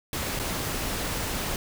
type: noise with dropouts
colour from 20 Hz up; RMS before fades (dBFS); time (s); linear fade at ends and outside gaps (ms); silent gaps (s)
pink; -30; 0.13-1.56; 1; 0.391-0.397
effects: none